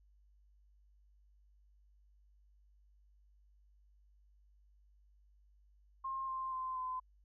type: tone with pitch steps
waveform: sine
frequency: 1065 / 1050.9 / 1037.1 / 1023.4 Hz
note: C6 / C6 / C6 / C6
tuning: +30 / +7 / -16 / -39 cents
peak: -37 dBFS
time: 6.04-7 s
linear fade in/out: 10 ms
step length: 240 ms
effects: added 50 Hz sine -64 dBFS peak until 7.24 s